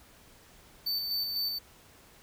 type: tone with tremolo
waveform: square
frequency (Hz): 4548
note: C#8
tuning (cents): +44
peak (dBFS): -29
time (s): 0.86-1.59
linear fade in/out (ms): 10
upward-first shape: square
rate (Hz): 4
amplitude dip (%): 35
effects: pink hiss -57 dBFS RMS until 2.22 s